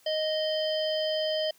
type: harmonic tone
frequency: 622.3 Hz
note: D#5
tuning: in tune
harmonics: 1 / 3 / 5 / 7 / 8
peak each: -27 / -42 / -33 / -46 / -37 dBFS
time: 0.06-1.51 s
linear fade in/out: 5 ms
effects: white hiss -61 dBFS RMS until 1.58 s + high-pass 100 Hz 12 dB/octave